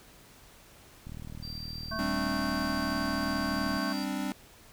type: click train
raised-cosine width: 5 ms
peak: -30 dBFS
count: 107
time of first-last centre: 1.07-3.767 s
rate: 39.3 Hz
type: tone with tremolo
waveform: triangle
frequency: 4699 Hz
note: D8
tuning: in tune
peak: -38 dBFS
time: 1.42-4.05 s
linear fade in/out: 20 ms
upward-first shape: triangle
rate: 15 Hz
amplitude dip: 25%
type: harmonic tone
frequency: 220 Hz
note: A3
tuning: in tune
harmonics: 1 / 3 / 5 / 7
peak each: -40 / -39 / -37 / -37 dBFS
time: 1.91-3.93 s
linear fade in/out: 10 ms
type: chord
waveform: square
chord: G suspended fourth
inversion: none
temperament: equal with one note detuned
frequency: 197.02 / 261.6 / 293.7 Hz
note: G3 / C4 / D4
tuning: +9 / 0 / 0 cents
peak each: -36 dBFS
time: 1.99-4.32 s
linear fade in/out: 0 ms
effects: pink hiss -55 dBFS RMS until 4.72 s